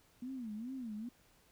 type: tone with vibrato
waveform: sine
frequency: 236.4 Hz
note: A#3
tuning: 24 cents sharp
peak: -40 dBFS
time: 0.22-1.09 s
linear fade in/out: 5 ms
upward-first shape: sine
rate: 2.4 Hz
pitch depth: 210 cents each way
effects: pink hiss -68 dBFS RMS until 1.51 s